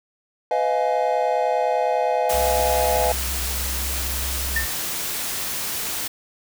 triangle chord, F half-diminished seventh, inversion second, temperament just, 502.9 / 628.6 / 698.5 / 838.1 Hz, Cb5 / Eb5 / F5 / Ab5, +31 / +18 / 0 / +16 cents, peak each -22 dBFS, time 0.51-3.12 s, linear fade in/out 2 ms
white noise, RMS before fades -27 dBFS, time 2.29-6.08 s, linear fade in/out 10 ms
triangle tone with pitch glide, 64.8 to 65.67 Hz, C2 to C2, -16 to +7 cents, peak -25 dBFS, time 2.33-4.66 s, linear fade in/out 10 ms, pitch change +23 cents, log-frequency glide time 2.84-3.98 s
sine tone with exponential decay, 1806 Hz, A6, 45 cents sharp, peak -17 dBFS, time 4.56-4.76 s, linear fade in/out 5 ms, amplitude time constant 42 ms
effects none

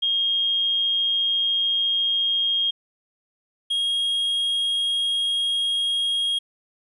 sine / triangle tone pair in turn, 3243 / 3266 Hz, G#7 / G#7, -42 / -30 cents, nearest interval unison, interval 12 cents, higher second, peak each -19 dBFS, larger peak neither, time 0.02-2.71 / 3.7-6.39 s, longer neither, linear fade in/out 10 ms, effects resampled to 24000 Hz + 10-bit

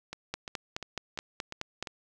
two click trains, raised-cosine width 0.2 ms, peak -21 / -16 dBFS, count 6 / 8, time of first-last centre 0.13-1.872 / 0.34-1.826 s, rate 2.87 / 4.71 Hz, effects none

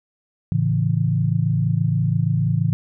sine chord, A major, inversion none, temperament equal, 110 / 138.59 / 164.81 Hz, A2 / C#3 / E3, 0 / 0 / 0 cents, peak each -21 dBFS, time 0.52-2.73 s, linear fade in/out 0 ms, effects none

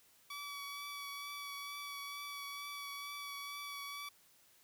15% pulse tone with vibrato, 1141 Hz, C#6, 50 cents sharp, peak -37 dBFS, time 0.3-4.09 s, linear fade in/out 5 ms, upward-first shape triangle, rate 2.2 Hz, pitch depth 18 cents each way, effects white hiss -67 dBFS RMS until 4.63 s

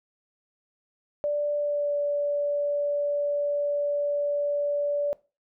sine tone with pitch glide, 586 to 578.9 Hz, D5 to D5, -4 to -25 cents, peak -23 dBFS, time 1.24-5.13 s, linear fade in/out 0 ms, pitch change -21 cents, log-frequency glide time 1.56-1.95 s, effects noise-tail reverb RT60 0.3 s tail -20 dB re dry

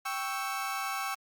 30% pulse chord, C# diminished, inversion second, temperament equal, 784 / 1108.7 / 1318.5 Hz, G5 / C#6 / E6, 0 / 0 / 0 cents, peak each -34 dBFS, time 0.05-1.15 s, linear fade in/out 10 ms, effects Opus 48 kbps

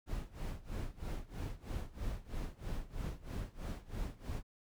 brown noise with tremolo, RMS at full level -38 dBFS, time 0.06-4.43 s, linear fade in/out 50 ms, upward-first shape sine, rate 3.1 Hz, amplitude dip 90%, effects none

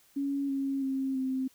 sine tone with pitch steps, 279.1 / 273.2 / 267.4 / 261.8 Hz, C#4 / C#4 / C4 / C4, +12 / -25 / +38 / +1 cents, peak -28 dBFS, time 0.16-1.48 s, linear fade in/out 10 ms, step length 330 ms, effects white hiss -63 dBFS RMS until 1.54 s

